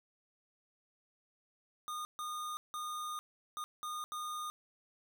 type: tone bursts at uneven times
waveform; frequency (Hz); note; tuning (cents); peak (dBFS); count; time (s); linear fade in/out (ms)
square; 1224; D#6; -29; -39; 6; 1.88-2.05 / 2.19-2.57 / 2.74-3.19 / 3.57-3.64 / 3.83-4.04 / 4.12-4.5; 0
effects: none